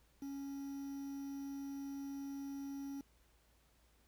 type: tone with quantisation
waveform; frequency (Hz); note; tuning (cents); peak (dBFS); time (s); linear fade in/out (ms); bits
triangle; 277.2; C#4; 0; -40; 0.22-3.01; 2; 10
effects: added 57 Hz sine -70 dBFS peak until 4.07 s + pink hiss -73 dBFS RMS until 4.07 s